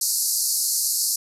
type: band-pass noise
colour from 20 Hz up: white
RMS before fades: -23 dBFS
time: 0.01-1.16 s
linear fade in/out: 5 ms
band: 4300 to 13000 Hz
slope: 96 dB/octave
effects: none